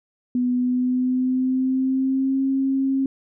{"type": "tone with pitch glide", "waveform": "sine", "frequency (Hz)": [247.9, 268.8], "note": ["B3", "C4"], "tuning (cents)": [7, 47], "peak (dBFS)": -18, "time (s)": [0.35, 3.06], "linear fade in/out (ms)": 2, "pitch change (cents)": 140, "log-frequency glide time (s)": [0.52, 2.41], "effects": []}